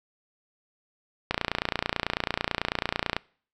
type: click train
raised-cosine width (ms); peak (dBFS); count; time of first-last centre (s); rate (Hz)
0.3; -8; 55; 1.31-3.166; 29.1
effects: noise-tail reverb RT60 0.5 s tail -25 dB re dry